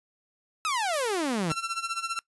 sawtooth exponential sweep, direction down, 1318.5 to 150.3 Hz, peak -22 dBFS, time 0.65-1.52 s, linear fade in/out 0 ms
violet noise with exponential decay, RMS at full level -31 dBFS, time 0.93-2.22 s, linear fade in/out 5 ms, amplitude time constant 280 ms
sawtooth tone with tremolo, 1352 Hz, E6, 43 cents sharp, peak -23 dBFS, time 1.5-2.19 s, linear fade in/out 0 ms, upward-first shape sine, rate 15 Hz, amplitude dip 80%
effects noise-tail reverb RT60 0.1 s tail -23 dB re dry + resampled to 24000 Hz

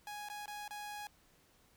sawtooth tone with dropouts, 830.6 Hz, G#5, in tune, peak -39 dBFS, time 0.07-1.07 s, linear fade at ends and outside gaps 1 ms, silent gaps 0.287-0.299 / 0.458-0.479 / 0.679-0.708 s, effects pink hiss -68 dBFS RMS until 1.76 s

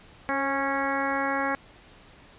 harmonic tone with a mistuned harmonic, 275.4 Hz, C#4, 11 cents flat, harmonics 1 / 2 / 3 / 4 / 5 / 6 / 7 / 8, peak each -32 / -32 / -31 / -32 / -34 / -32 / -35 / -37 dBFS, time 0.29-1.55 s, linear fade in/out 0 ms, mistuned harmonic 2, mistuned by -22 cents, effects pink hiss -52 dBFS RMS until 2.38 s + resampled to 8000 Hz

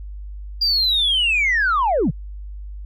sine linear sweep, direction down, 4828 to 110 Hz, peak -14 dBFS, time 0.61-2.11 s, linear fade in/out 10 ms, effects tanh soft clip ceiling -12 dBFS + added 50 Hz sine -30 dBFS peak until 2.85 s

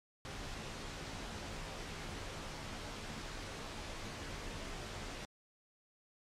pink noise with comb filter, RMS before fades -44 dBFS, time 0.25-5.25 s, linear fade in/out 0 ms, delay 16 ms, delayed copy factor -0.55, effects low-pass 6000 Hz 12 dB/octave + MP3 64 kbps

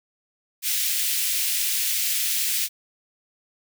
white high-pass noise, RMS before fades -24 dBFS, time 0.62-2.69 s, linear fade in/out 50 ms, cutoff 2100 Hz, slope 24 dB/octave, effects none

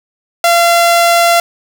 sawtooth tone, 685 Hz, F5, 34 cents flat, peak -3 dBFS, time 0.44-1.4 s, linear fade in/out 2 ms, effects 7-bit

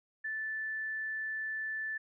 sine tone, 1755 Hz, A6, 5 cents flat, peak -34 dBFS, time 0.24-1.98 s, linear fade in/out 10 ms, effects none

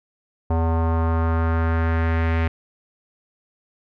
square tone with low-pass filter sweep, 82.1 Hz, E2, 6 cents flat, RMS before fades -20 dBFS, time 0.5-2.48 s, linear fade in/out 5 ms, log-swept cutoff 860 to 2200 Hz, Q 2.3, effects none

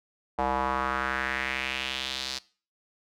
square tone with band-pass filter sweep, 65.6 Hz, C2, 5 cents sharp, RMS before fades -30 dBFS, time 0.38-2.39 s, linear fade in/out 10 ms, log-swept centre 800 to 4700 Hz, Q 2.7, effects noise-tail reverb RT60 0.4 s tail -21 dB re dry

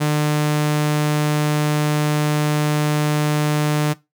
sawtooth tone, 150 Hz, D3, 37 cents sharp, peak -12 dBFS, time 0-3.94 s, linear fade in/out 20 ms, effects noise-tail reverb RT60 0.2 s tail -18 dB re dry

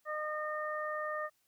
harmonic tone, 610 Hz, D#5, 34 cents flat, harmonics 1 / 2 / 3, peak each -38 / -38 / -41 dBFS, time 0.05-1.3 s, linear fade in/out 50 ms, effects white hiss -75 dBFS RMS until 1.47 s

